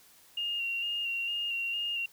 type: tone with vibrato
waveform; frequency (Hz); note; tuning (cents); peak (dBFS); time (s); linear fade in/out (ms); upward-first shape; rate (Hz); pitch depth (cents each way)
sine; 2794; F7; 0; -30; 0.37-2.06; 5; square; 2.2; 24
effects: white hiss -59 dBFS RMS until 2.12 s